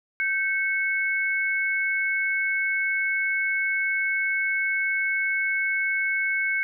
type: tone pair together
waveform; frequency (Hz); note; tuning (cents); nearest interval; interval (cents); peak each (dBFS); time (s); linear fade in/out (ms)
sine; 1557 / 2202; G6 / C#7; -12 / -12; tritone; 600; -26 / -24; 0.2-6.63; 0
effects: none